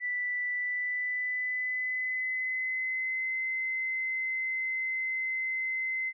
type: tone with pitch glide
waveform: sine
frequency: 1975.5 to 2057 Hz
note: B6 to C7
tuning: 0 to -30 cents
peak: -29 dBFS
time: 0-6.13 s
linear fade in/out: 50 ms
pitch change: +70 cents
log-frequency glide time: 0.53-3.4 s
effects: none